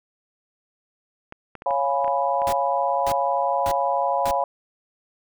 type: clicks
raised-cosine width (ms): 0.5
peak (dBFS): -22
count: 7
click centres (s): 1.324 / 1.553 / 1.621 / 1.708 / 2.045 / 2.079 / 2.419
type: chord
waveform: sine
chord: C# dominant seventh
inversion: none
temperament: equal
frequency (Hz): 554.4 / 698.5 / 830.6 / 987.8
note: C#5 / E#5 / G#5 / B5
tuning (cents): 0 / 0 / 0 / 0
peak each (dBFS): -25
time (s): 1.66-4.44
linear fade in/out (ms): 2
type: noise bursts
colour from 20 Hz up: pink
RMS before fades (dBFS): -31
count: 4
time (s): 2.47-4.31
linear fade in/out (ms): 0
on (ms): 55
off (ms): 540
effects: none